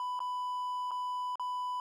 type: tone with dropouts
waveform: triangle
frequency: 995 Hz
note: B5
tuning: 13 cents sharp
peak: -31 dBFS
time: 0-1.8 s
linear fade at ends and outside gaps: 1 ms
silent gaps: 0.192-0.203 / 0.909-0.915 / 1.356-1.396 s
effects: none